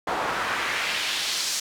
pink noise with band-pass filter sweep, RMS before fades -27 dBFS, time 0.07-1.6 s, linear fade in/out 5 ms, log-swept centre 840 to 6100 Hz, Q 1.3, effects none

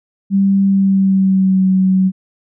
sine tone with pitch glide, 196 to 188.23 Hz, G3 to F#3, 0 to +30 cents, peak -9 dBFS, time 0.3-2.12 s, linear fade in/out 50 ms, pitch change -70 cents, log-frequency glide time 0.64-1.67 s, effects none

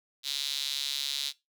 sawtooth tone with high-pass filter, 140.5 Hz, C#3, 24 cents sharp, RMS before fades -33 dBFS, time 0.23-1.33 s, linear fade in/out 50 ms, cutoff 3800 Hz, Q 4.4, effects noise-tail reverb RT60 0.2 s tail -19 dB re dry

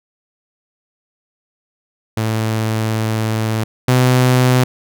sawtooth tone pair in turn, 110.4 / 126.71 Hz, A2 / B2, +6 / +45 cents, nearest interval major second, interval 239 cents, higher second, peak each -12 / -6 dBFS, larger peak second, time 2.17-3.64 / 3.88-4.64 s, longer first, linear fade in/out 5 ms, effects none

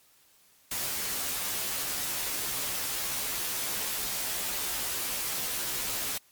white noise with comb filter, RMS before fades -32 dBFS, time 0.71-6.18 s, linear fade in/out 5 ms, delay 13 ms, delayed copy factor -0.95, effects white hiss -62 dBFS RMS until 6.31 s + MP3 96 kbps

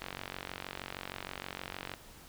click train, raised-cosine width 0.3 ms, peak -22 dBFS, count 90, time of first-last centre 0.02-1.938 s, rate 46.4 Hz, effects pink hiss -54 dBFS RMS until 2.28 s

